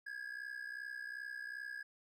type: ring-modulated tone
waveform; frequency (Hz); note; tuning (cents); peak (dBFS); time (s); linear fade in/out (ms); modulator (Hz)
triangle; 1661.2; G#6; 0; -38; 0.06-1.83; 10; 31.3
effects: none